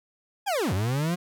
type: linear two-way sweep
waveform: 40% pulse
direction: down then up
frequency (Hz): 853 to 87.8 to 181.9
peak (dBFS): -23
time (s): 0.46-1.16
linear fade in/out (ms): 20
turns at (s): 0.73
effects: none